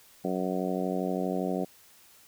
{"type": "harmonic tone", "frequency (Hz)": 92.5, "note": "F#2", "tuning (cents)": 0, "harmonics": [2, 3, 4, 5, 6, 7, 8], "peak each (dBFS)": [-32, -34, -35, -36, -37, -37, -38], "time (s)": [0.24, 1.65], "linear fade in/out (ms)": 10, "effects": ["white hiss -57 dBFS RMS until 2.27 s"]}